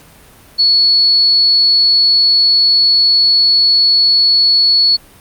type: tone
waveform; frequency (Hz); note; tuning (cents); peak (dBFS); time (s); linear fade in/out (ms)
sine; 4400; C#8; -14; -7; 0.58-4.97; 20
effects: pink hiss -42 dBFS RMS until 5.2 s + Opus 48 kbps